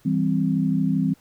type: chord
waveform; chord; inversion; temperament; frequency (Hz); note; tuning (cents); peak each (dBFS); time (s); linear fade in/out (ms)
sine; C major; first; just; 163.52 / 196.22 / 261.6; E3 / G3 / C4; -14 / +2 / 0; -23; 0.05-1.14; 10
effects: pink hiss -58 dBFS RMS until 1.2 s